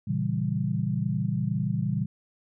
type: chord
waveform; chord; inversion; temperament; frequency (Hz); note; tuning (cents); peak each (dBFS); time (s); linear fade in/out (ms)
sine; A# diminished seventh; none; equal; 116.54 / 138.59 / 164.81 / 196; A#2 / C#3 / E3 / G3; 0 / 0 / 0 / 0; -30; 0.07-2.06; 10
effects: none